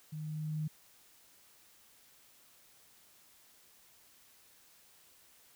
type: tone with level ramp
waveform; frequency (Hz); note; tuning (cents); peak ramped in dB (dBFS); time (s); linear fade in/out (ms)
sine; 154.2; D#3; -15; -39 to -32; 0.12-0.68; 10
effects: white hiss -63 dBFS RMS until 5.55 s